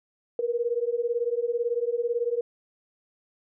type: beating tone pair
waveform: sine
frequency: 466.2 / 484.2 Hz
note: A#4 / B4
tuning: 0 / -34 cents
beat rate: 18 Hz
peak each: -27 / -27 dBFS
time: 0.39-2.41 s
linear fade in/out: 2 ms
effects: none